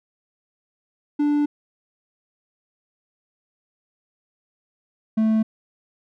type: tone pair in turn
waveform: triangle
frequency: 293.2 / 219.7 Hz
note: D4 / A3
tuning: -3 / -2 cents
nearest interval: perfect fourth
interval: 499 cents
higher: first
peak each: -15 / -14 dBFS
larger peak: second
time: 1.19-1.46 / 5.17-5.43 s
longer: first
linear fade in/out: 10 ms
effects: none